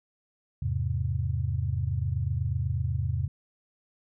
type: chord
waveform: sine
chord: E augmented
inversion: none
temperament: equal with one note detuned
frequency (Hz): 82.41 / 102.99 / 130.81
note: E2 / G#2 / B#2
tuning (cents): 0 / -14 / 0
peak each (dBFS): -30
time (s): 0.62-3.28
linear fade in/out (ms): 5
effects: none